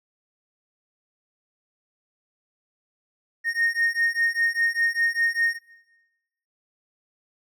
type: beating tone pair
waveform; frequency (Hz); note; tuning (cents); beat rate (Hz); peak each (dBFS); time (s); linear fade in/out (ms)
triangle; 1848 / 1853; A#6 / A#6; -16 / -11; 5; -22; 3.44-5.59; 50
effects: noise-tail reverb RT60 1.0 s tail -19 dB re dry